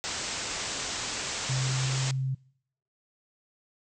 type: low-pass noise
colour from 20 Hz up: white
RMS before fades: -34 dBFS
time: 0.04-2.11 s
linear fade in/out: 0 ms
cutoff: 8000 Hz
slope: 96 dB/octave
type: tone with pitch glide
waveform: sine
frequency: 130.81 to 132.41 Hz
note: C3 to C3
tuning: 0 to +21 cents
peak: -26 dBFS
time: 1.49-2.35 s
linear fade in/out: 10 ms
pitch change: +21 cents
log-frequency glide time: 1.66-1.99 s
effects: noise-tail reverb RT60 0.7 s tail -26 dB re dry